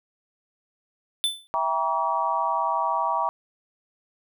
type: tone with exponential decay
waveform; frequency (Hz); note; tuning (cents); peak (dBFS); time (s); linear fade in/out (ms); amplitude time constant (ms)
square; 3520; A7; 0; -18; 1.24-1.47; 0; 49
type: chord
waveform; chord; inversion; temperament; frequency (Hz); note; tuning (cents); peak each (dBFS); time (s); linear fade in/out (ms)
sine; E diminished seventh; none; just; 659.3 / 791.1 / 949.3 / 1139.2; E5 / G5 / Bb5 / Db6; 0 / +16 / +31 / +47; -30 / -29 / -25 / -27; 1.54-3.29; 0
effects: none